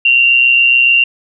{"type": "tone with amplitude modulation", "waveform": "sine", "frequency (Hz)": 2762, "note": "F7", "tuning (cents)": -20, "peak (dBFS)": -4, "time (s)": [0.05, 1.04], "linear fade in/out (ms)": 5, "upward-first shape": "sine", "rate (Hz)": 127, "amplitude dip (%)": 50, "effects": []}